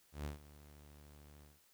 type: tone with ADSR envelope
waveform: sawtooth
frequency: 73.42 Hz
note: D2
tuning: in tune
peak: -35 dBFS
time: 0.12-1.61 s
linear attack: 130 ms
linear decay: 130 ms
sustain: -18 dB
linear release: 190 ms
effects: white hiss -70 dBFS RMS until 1.73 s